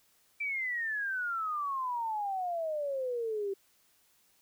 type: exponential sweep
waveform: sine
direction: down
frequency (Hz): 2349 to 385.8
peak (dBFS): -31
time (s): 0.4-3.54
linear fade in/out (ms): 10
effects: white hiss -68 dBFS RMS until 4.41 s